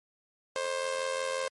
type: tone with amplitude modulation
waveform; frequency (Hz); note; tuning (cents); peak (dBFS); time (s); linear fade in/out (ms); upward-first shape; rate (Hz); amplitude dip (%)
sawtooth; 528; C5; +16; -23; 0.56-1.48; 0; sine; 85.6; 70
effects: MP3 48 kbps